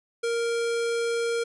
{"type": "tone", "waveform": "square", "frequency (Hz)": 466.2, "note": "A#4", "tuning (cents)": 0, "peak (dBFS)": -25, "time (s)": [0.23, 1.44], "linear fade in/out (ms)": 10, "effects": ["resampled to 24000 Hz"]}